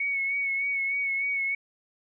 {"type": "tone with vibrato", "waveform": "sine", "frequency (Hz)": 2217, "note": "C#7", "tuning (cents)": 0, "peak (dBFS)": -25, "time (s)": [0, 1.55], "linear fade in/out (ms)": 5, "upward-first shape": "sine", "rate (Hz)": 3.3, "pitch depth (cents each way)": 30, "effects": []}